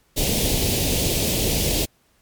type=band-stop noise; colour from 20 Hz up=pink; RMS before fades=-21 dBFS; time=0.16-1.86 s; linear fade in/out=20 ms; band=660 to 2600 Hz; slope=24 dB/octave; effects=pink hiss -62 dBFS RMS until 2.21 s + MP3 96 kbps